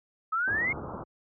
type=exponential sweep; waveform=sine; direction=up; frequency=1261 to 2200 Hz; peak=-25 dBFS; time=0.32-0.73 s; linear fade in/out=10 ms
type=low-pass noise; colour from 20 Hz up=pink; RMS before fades=-37 dBFS; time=0.47-1.04 s; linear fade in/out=10 ms; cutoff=1400 Hz; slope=96 dB/octave
effects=high-pass 80 Hz 12 dB/octave